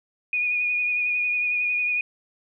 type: tone with vibrato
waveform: sine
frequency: 2458 Hz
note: D#7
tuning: 22 cents flat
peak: -21 dBFS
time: 0.33-2.01 s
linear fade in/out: 2 ms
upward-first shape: sine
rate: 11 Hz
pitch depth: 21 cents each way
effects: none